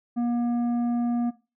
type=tone with tanh clipping; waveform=sine; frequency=238.8 Hz; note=A#3; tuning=42 cents sharp; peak=-24 dBFS; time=0.16-1.31 s; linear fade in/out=20 ms; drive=8 dB; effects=noise-tail reverb RT60 0.3 s tail -18 dB re dry